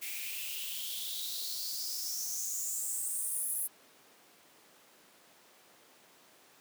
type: noise with high-pass filter sweep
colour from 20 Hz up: blue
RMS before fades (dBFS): -37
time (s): 0.01-3.68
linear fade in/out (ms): 20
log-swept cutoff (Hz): 2200 to 11000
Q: 6.5
effects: pink hiss -60 dBFS RMS until 6.6 s + high-pass 300 Hz 12 dB/octave